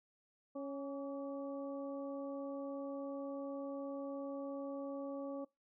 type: harmonic tone with a mistuned harmonic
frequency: 277.2 Hz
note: C#4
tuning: in tune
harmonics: 1 / 2 / 3 / 4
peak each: -43 / -43 / -56 / -54 dBFS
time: 0.55-5.45 s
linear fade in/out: 10 ms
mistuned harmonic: 4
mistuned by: +49 cents
effects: noise-tail reverb RT60 0.2 s tail -21 dB re dry